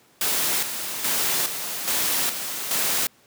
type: noise with tremolo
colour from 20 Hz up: white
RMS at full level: -23 dBFS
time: 0.21-3.07 s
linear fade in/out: 2 ms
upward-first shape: square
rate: 1.2 Hz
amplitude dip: 55%
effects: pink hiss -57 dBFS RMS until 3.26 s + high-pass 150 Hz 12 dB/octave